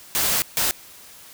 white noise bursts at uneven times, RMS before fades -21 dBFS, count 2, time 0.15-0.42 / 0.57-0.71 s, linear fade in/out 0 ms, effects white hiss -45 dBFS RMS until 1.33 s

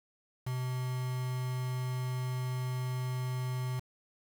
triangle tone with quantisation, 127.1 Hz, C3, 50 cents flat, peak -30 dBFS, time 0.46-3.8 s, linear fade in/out 10 ms, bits 7, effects none

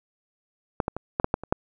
clicks, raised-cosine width 1 ms, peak -8 / -11 / -17 / -9 / -6 / -7 / -22 / -6 dBFS, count 8, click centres 0.802 / 0.881 / 0.966 / 1.199 / 1.244 / 1.341 / 1.436 / 1.525 s, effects none

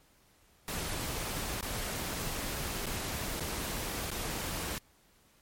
pink noise with dropouts, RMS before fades -36 dBFS, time 0.68-4.78 s, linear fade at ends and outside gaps 0 ms, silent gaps 1.609-1.627 / 2.858-2.866 / 3.397-3.406 / 4.103-4.115 s, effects pink hiss -65 dBFS RMS until 5.41 s + MP3 64 kbps

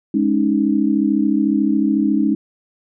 sine chord, Ab suspended fourth, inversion none, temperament equal with one note detuned, 208.9 / 277.2 / 311.1 Hz, Ab3 / Db4 / Eb4, +10 / 0 / 0 cents, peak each -18 dBFS, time 0.14-2.35 s, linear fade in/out 5 ms, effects none

